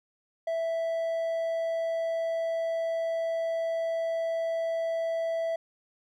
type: tone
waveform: triangle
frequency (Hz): 659.3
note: E5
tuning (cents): 0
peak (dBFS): -25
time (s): 0.47-5.56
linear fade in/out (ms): 5
effects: none